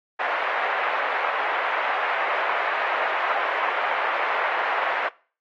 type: band-pass noise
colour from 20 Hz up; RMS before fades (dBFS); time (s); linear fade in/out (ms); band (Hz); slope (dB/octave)
pink; -25; 0.19-5.09; 10; 630 to 2200; 24
effects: noise-tail reverb RT60 0.4 s tail -22 dB re dry + AAC 32 kbps